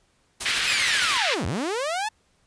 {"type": "noise with tremolo", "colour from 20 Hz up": "white", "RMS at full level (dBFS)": -28, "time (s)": [0.4, 1.18], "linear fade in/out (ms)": 10, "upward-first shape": "triangle", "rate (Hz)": 13, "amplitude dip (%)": 50}
{"type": "band-pass noise", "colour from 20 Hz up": "pink", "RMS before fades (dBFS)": -25, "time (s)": [0.45, 1.35], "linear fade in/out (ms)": 10, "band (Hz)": [1600, 4500], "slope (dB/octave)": 24}
{"type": "linear two-way sweep", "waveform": "sawtooth", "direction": "down then up", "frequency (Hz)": [2600, 69, 892], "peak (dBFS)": -21, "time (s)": [0.67, 2.09], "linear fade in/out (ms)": 10, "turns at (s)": 1.46}
{"effects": ["pink hiss -65 dBFS RMS until 2.46 s", "resampled to 22050 Hz"]}